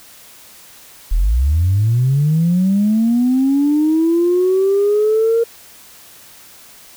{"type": "linear sweep", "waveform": "sine", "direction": "up", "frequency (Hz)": [35.28, 466.2], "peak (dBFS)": -10, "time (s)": [1.11, 5.44], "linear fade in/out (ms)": 10, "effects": ["tanh soft clip ceiling -7 dBFS", "white hiss -42 dBFS RMS until 6.96 s"]}